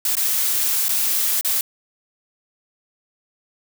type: noise with dropouts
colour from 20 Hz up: blue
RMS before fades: -20 dBFS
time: 0.05-1.61 s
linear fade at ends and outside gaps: 2 ms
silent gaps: 0.154-0.168 / 0.884-0.891 / 1.411-1.447 s
effects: none